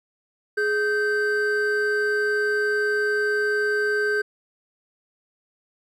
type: tone pair together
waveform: triangle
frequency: 418.8 / 1557.2 Hz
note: G#4 / G6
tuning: +15 / -12 cents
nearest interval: octave + major seventh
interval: 2273 cents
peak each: -21 dBFS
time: 0.57-4.22 s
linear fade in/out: 10 ms
effects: none